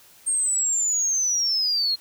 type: linear sweep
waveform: sine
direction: down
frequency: 8620 to 4186 Hz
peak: -19 dBFS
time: 0.26-1.96 s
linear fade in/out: 20 ms
effects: tanh soft clip ceiling -15 dBFS + white hiss -52 dBFS RMS until 2 s